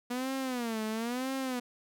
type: tone with vibrato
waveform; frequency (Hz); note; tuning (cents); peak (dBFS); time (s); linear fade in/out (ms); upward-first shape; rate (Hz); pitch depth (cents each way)
sawtooth; 240.9; B3; -43; -28; 0.1-1.6; 10; sine; 1; 180
effects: none